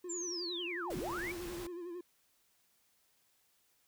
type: tone with vibrato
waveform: triangle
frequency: 349.2 Hz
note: F4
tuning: in tune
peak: -39 dBFS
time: 0.04-2.01 s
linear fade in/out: 5 ms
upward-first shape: sine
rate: 11 Hz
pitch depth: 65 cents each way
type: linear two-way sweep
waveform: sine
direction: down then up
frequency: 7459 to 117.3 to 2375 Hz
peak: -38 dBFS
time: 0.09-1.32 s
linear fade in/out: 10 ms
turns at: 0.97 s
type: noise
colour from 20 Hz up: pink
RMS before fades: -47 dBFS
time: 0.9-1.67 s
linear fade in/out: 5 ms
effects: white hiss -73 dBFS RMS until 3.87 s